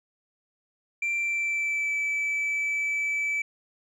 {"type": "tone with pitch glide", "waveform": "sine", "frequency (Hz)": [2358, 2308], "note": ["D7", "D7"], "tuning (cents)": [6, -31], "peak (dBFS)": -22, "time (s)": [1.02, 3.42], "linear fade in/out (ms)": 5, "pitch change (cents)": -37, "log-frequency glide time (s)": [1.15, 1.94], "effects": ["tanh soft clip ceiling -24 dBFS"]}